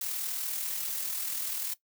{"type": "noise with amplitude modulation", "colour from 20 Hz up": "blue", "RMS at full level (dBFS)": -32, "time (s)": [0.01, 1.74], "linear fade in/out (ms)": 5, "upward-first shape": "sine", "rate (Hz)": 40.4, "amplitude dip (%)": 40, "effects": ["noise-tail reverb RT60 0.1 s tail -17 dB re dry"]}